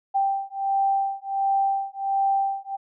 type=beating tone pair; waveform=sine; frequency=784 / 785.4 Hz; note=G5 / G5; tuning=0 / +3 cents; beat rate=1.4 Hz; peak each=-24 dBFS; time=0.14-2.77 s; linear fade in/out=20 ms; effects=none